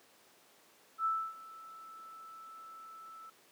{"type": "tone with ADSR envelope", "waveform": "sine", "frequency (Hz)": 1318.5, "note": "E6", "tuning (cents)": 0, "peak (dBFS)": -28, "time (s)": [0.98, 3.3], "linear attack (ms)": 71, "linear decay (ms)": 280, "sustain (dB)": -20, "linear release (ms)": 7, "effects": ["pink hiss -63 dBFS RMS until 3.51 s", "high-pass 300 Hz 12 dB/octave"]}